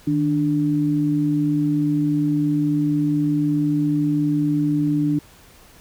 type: tone pair together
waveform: sine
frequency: 154.1 / 294 Hz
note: D#3 / D4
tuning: -16 / +2 cents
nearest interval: major seventh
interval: 1118 cents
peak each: -22 / -18 dBFS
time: 0.07-5.19 s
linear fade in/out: 5 ms
effects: pink hiss -49 dBFS RMS until 5.8 s

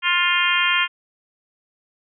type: harmonic tone with a mistuned harmonic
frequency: 352.2 Hz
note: F4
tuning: 15 cents sharp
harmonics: 3 / 4 / 5 / 6 / 7 / 8 / 9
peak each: -24 / -24 / -24 / -24 / -24 / -24 / -24 dBFS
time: 0.02-0.88 s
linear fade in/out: 50 ms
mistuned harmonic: 8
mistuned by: -18 cents
effects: none

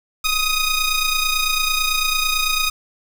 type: ring-modulated tone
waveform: 15% pulse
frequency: 1244.5 Hz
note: D#6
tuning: in tune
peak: -8 dBFS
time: 0.24-2.7 s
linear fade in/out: 5 ms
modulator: 1230 Hz
effects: none

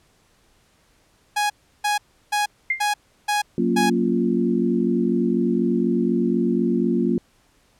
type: tone bursts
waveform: sawtooth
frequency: 830.6 Hz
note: G#5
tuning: in tune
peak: -15 dBFS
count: 6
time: 1.36-3.9 s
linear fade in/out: 10 ms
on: 140 ms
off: 340 ms
type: tone with exponential decay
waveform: sine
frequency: 2100 Hz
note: C7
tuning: 6 cents sharp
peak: -15 dBFS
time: 2.7-2.86 s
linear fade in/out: 5 ms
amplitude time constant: 34 ms
type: chord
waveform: sine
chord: Gb major seventh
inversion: none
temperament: equal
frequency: 185 / 233.1 / 277.2 / 349.2 Hz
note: Gb3 / Bb3 / Db4 / F4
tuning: 0 / 0 / 0 / 0 cents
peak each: -24 / -21 / -26 / -23 dBFS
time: 3.58-7.18 s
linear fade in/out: 2 ms
effects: pink hiss -60 dBFS RMS until 7.79 s + low-pass 11000 Hz 12 dB/octave

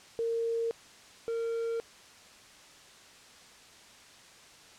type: tone pair in turn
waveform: sine / triangle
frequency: 460 / 460 Hz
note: A#4 / A#4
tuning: -23 / -23 cents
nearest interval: unison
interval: 0 cents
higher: neither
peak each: -28 dBFS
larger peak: neither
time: 0.19-0.71 / 1.28-1.8 s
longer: neither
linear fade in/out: 0 ms
effects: white hiss -54 dBFS RMS until 4.78 s + low-pass 7000 Hz 12 dB/octave

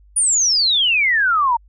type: exponential sweep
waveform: sine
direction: down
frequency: 9720 to 903 Hz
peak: -13 dBFS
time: 0.16-1.57 s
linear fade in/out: 10 ms
effects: added 50 Hz sine -46 dBFS peak until 1.68 s

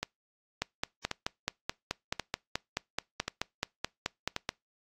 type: two click trains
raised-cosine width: 0.2 ms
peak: -14 / -12 dBFS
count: 5 / 19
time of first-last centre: 0.03-4.364 / 0.62-4.491 s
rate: 0.923 / 4.65 Hz
effects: noise-tail reverb RT60 0.2 s tail -26 dB re dry + AAC 48 kbps

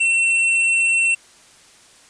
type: tone with tanh clipping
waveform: sine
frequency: 2704 Hz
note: E7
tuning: 43 cents sharp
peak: -16 dBFS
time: 0-1.15 s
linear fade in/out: 10 ms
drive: 11 dB
effects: white hiss -49 dBFS RMS until 2.09 s + resampled to 22050 Hz

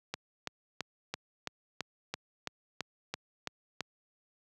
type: click train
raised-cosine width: 0.2 ms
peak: -17 dBFS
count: 12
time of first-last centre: 0.14-3.807 s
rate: 3 Hz
effects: high-pass 100 Hz 12 dB/octave

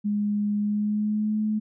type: tone with pitch glide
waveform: sine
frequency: 206.9 to 214.3 Hz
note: G#3 to A3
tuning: -6 to -45 cents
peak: -22 dBFS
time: 0.04-1.6 s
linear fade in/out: 20 ms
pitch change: +61 cents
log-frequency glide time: 0.58-1.39 s
effects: none

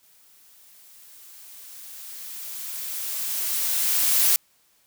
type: noise with exponential growth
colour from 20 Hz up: blue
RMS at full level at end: -18 dBFS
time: 0.03-4.36 s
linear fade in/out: 0 ms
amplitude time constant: 940 ms
effects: white hiss -63 dBFS RMS until 4.86 s

